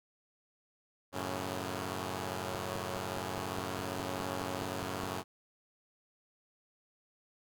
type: chord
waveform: 5% pulse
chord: F# minor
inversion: none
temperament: equal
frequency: 92.5 / 110 / 138.59 Hz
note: F#2 / A2 / C#3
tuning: 0 / 0 / 0 cents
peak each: -27 / -30 / -31 dBFS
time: 1.12-5.24 s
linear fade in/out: 50 ms
type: click train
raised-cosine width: 2 ms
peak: -29 dBFS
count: 13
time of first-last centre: 2.55-5.034 s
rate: 4.83 Hz
effects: none